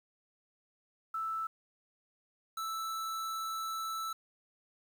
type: tone pair in turn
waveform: sine / square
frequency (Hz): 1318.5 / 1318.5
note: E6 / E6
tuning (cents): 0 / 0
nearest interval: unison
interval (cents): 0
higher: neither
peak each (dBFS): -33 / -36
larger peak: first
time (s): 1.14-1.47 / 2.57-4.13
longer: second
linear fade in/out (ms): 5
effects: 10-bit